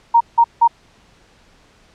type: tone bursts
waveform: sine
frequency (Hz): 932.3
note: A#5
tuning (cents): 0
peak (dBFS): -7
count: 3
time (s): 0.14-0.678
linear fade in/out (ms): 10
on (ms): 66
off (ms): 170
effects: pink hiss -52 dBFS RMS until 1.94 s + low-pass 6000 Hz 12 dB/octave